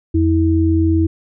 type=tone pair together; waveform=sine; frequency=86 / 323.8 Hz; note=F2 / E4; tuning=-26 / -31 cents; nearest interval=octave + major seventh; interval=2295 cents; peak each=-14 dBFS; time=0.14-1.07 s; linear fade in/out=10 ms; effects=none